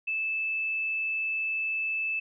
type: tone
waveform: sine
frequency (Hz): 2626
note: E7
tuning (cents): -7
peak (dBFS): -27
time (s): 0.07-2.2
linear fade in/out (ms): 10
effects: none